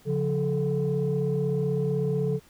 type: tone cluster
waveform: sine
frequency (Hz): 140.4 / 176.4 / 435.4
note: C#3 / F3 / A4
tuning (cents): +22 / +18 / -18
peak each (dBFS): -26 / -28 / -26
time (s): 0.05-2.4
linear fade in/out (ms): 50
effects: tanh soft clip ceiling -17 dBFS + pink hiss -57 dBFS RMS until 2.49 s